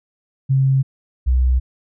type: tone pair in turn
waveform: sine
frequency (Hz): 134.2 / 63.33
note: C3 / B1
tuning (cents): +44 / +44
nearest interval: octave + minor second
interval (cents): 1300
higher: first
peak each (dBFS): -12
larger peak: neither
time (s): 0.49-0.83 / 1.26-1.6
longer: neither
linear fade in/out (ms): 20
effects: none